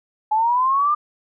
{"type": "linear sweep", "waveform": "sine", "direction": "up", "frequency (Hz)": [845, 1211], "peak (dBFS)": -15, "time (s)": [0.31, 0.95], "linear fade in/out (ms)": 10, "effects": []}